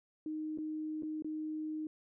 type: tone with dropouts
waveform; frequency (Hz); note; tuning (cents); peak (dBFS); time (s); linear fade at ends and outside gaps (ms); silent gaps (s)
sine; 310; D#4; -6; -36; 0.26-1.87; 2; 0.576-0.585 / 1.024-1.032 / 1.223-1.245
effects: none